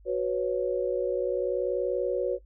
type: chord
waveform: sine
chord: F# suspended fourth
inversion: none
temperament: equal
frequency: 370 / 493.9 / 554.4 Hz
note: F#4 / B4 / C#5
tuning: 0 / 0 / 0 cents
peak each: -29 dBFS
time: 0.05-2.39 s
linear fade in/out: 50 ms
effects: noise-tail reverb RT60 0.1 s tail -18 dB re dry + added 50 Hz sine -51 dBFS peak until 2.45 s